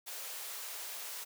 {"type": "high-pass noise", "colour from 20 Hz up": "white", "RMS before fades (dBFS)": -43, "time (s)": [0.06, 1.25], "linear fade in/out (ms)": 20, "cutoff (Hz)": 440, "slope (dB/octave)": 24, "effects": []}